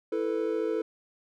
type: chord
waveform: triangle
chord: E suspended fourth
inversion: none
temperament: equal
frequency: 329.6 / 440 / 493.9 Hz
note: E4 / A4 / B4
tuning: 0 / 0 / 0 cents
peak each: -30 / -27 / -31 dBFS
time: 0.12-0.82 s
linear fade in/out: 5 ms
effects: none